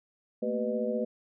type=tone cluster; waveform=sine; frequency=223.3 / 238.1 / 383.8 / 496.2 / 613 Hz; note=A3 / A#3 / G4 / B4 / D#5; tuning=+26 / +37 / -37 / +8 / -26 cents; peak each=-33 / -38 / -37 / -31 / -35 dBFS; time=0.42-1.05 s; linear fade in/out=10 ms; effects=none